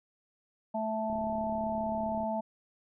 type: harmonic tone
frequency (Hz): 219.5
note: A3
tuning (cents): -4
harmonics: 1 / 3 / 4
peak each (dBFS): -35 / -33 / -35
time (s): 0.74-2.41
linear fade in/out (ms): 10
type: click train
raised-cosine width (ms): 3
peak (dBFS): -34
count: 41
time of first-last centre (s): 1.1-2.233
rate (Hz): 35.3
effects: none